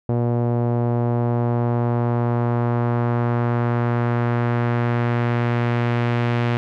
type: tone with low-pass filter sweep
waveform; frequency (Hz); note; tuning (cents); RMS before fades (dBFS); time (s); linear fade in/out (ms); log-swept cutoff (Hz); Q
sawtooth; 119.4; A#2; +42; -20; 0.09-6.57; 0; 630 to 2600; 1.2
effects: none